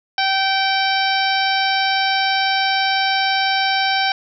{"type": "harmonic tone", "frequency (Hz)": 774, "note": "G5", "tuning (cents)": -22, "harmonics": [1, 2, 3, 4, 5, 6, 7], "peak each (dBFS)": [-19, -22, -24, -25, -26, -27, -27], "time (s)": [0.18, 4.12], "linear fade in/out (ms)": 2, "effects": []}